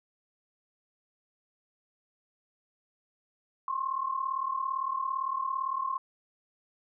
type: tone pair together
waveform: sine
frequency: 1053 / 1090.7 Hz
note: C6 / C#6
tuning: +11 / -28 cents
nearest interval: minor second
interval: 61 cents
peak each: -31 / -33 dBFS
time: 3.68-5.98 s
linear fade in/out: 2 ms
effects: none